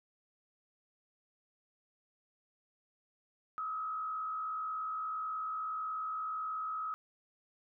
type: tone with frequency modulation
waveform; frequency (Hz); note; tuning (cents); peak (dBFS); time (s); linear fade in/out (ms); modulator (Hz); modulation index
sine; 1277; D#6; +45; -35; 3.58-6.94; 0; 58.3; 0.61
effects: none